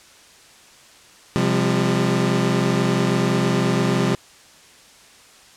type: chord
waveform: 25% pulse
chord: C suspended fourth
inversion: none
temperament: equal with one note detuned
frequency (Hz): 130.81 / 174.61 / 200.7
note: C3 / F3 / G3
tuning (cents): 0 / 0 / +41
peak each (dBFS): -18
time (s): 1.36-4.15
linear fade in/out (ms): 0
effects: white hiss -48 dBFS RMS until 5.56 s + low-pass 8000 Hz 12 dB/octave